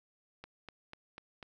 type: click train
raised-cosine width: 0.3 ms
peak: -30 dBFS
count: 5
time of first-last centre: 0.44-1.428 s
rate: 4.05 Hz
effects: none